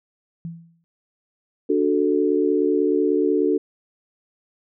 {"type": "tone with exponential decay", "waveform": "sine", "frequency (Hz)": 167, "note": "E3", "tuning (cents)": 23, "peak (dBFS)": -26, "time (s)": [0.45, 0.84], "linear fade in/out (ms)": 0, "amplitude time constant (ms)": 84}
{"type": "chord", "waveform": "sine", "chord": "D major", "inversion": "none", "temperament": "equal", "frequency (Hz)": [293.7, 370, 440], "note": ["D4", "F#4", "A4"], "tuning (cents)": [0, 0, 0], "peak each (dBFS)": -21, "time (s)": [1.69, 3.58], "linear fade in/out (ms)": 10}
{"effects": []}